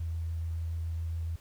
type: tone with vibrato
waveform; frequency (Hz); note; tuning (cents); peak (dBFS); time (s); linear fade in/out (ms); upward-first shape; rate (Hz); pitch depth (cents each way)
sine; 82.41; E2; 0; -31; 0-1.36; 5; sine; 7.1; 11
effects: pink hiss -60 dBFS RMS until 1.4 s